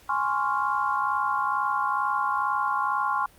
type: chord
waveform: sine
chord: Db major seventh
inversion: second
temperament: equal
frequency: 830.6 / 1046.5 / 1108.7 / 1396.9 Hz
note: Ab5 / C6 / Db6 / F6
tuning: 0 / 0 / 0 / 0 cents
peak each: -29 / -27 / -28 / -30 dBFS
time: 0.09-3.26 s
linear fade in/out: 5 ms
effects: pink hiss -55 dBFS RMS until 3.38 s + Opus 48 kbps